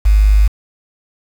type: tone with quantisation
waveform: sine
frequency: 51.3 Hz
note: G#1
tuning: 21 cents flat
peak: -6 dBFS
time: 0.05-0.48 s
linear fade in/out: 10 ms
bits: 5
effects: none